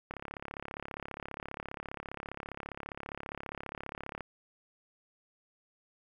click train, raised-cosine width 0.5 ms, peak -24 dBFS, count 144, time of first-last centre 0.11-4.207 s, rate 34.9 Hz, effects 10-bit

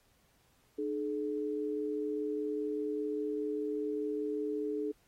sine tone pair together, 301.7 / 426.7 Hz, D4 / G#4, +47 / +47 cents, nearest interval tritone, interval 600 cents, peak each -36 / -34 dBFS, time 0.78-4.92 s, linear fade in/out 10 ms, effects pink hiss -70 dBFS RMS until 5.07 s + AAC 48 kbps

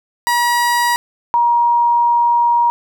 30% pulse / sine tone pair in turn, 960 / 948.4 Hz, B5 / A#5, -49 / +30 cents, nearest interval unison, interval 21 cents, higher first, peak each -10 dBFS, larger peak neither, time 0.27-0.96 / 1.34-2.7 s, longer second, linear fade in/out 0 ms, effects none

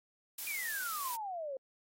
blue noise, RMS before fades -40 dBFS, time 0.38-1.16 s, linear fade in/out 5 ms
sine exponential sweep, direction down, 2445 to 517 Hz, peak -37 dBFS, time 0.47-1.57 s, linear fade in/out 2 ms
effects AAC 48 kbps

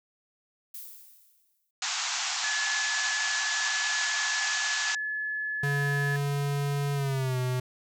violet noise with exponential decay, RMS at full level -39 dBFS, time 0.74-1.71 s, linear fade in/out 5 ms, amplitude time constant 210 ms
white band-pass noise, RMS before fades -31 dBFS, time 1.82-4.95 s, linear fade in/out 2 ms, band 700 to 7400 Hz, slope 96 dB/octave
sine tone, 1715 Hz, A6, 45 cents flat, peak -29 dBFS, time 2.44-6.16 s, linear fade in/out 0 ms
square tone with pitch glide, 142.2 to 126.69 Hz, C#3 to B2, +45 to +45 cents, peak -27 dBFS, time 5.63-7.6 s, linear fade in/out 5 ms, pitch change -200 cents, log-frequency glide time 6.94-7.38 s
effects none

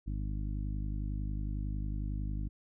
harmonic tone, 51 Hz, G#1, 31 cents flat, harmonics 1 / 2 / 3 / 4 / 5 / 6, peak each -34 / -40 / -44 / -46 / -48 / -50 dBFS, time 0.06-2.49 s, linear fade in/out 20 ms, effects none

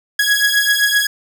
sawtooth beating tone pair, 1661.2 / 1668.9 Hz, G#6 / G#6, 0 / +8 cents, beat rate 7.7 Hz, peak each -12 dBFS, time 0.19-1.07 s, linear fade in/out 5 ms, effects none

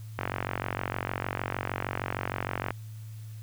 click train, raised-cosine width 0.5 ms, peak -14 dBFS, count 118, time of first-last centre 0.19-2.706 s, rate 46.5 Hz, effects added 109 Hz sine -39 dBFS peak until 3.42 s + white hiss -58 dBFS RMS until 3.42 s

